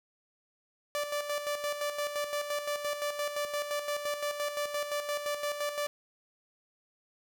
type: tone with tremolo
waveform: sawtooth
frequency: 585 Hz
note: D5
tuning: 7 cents flat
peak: -26 dBFS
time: 0.95-5.87 s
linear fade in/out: 0 ms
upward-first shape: square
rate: 5.8 Hz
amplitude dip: 55%
effects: none